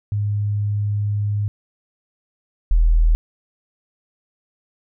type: tone pair in turn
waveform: sine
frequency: 103.3 / 40.34 Hz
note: G#2 / E1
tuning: -9 / -37 cents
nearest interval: octave + major third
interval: 1628 cents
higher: first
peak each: -18 / -11 dBFS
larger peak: second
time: 0.12-1.48 / 2.71-3.15 s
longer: first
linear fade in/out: 0 ms
effects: none